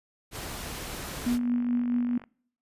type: noise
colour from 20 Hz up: pink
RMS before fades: -37 dBFS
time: 0.31-1.39 s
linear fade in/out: 50 ms
type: click train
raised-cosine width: 0.5 ms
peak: -31 dBFS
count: 59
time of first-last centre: 1.01-2.239 s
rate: 47.2 Hz
type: tone with tremolo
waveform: sine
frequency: 242.6 Hz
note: B3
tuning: 31 cents flat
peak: -22 dBFS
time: 1.26-2.18 s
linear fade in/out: 5 ms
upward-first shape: triangle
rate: 4.6 Hz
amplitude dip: 40%
effects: noise-tail reverb RT60 0.6 s tail -26 dB re dry + resampled to 32000 Hz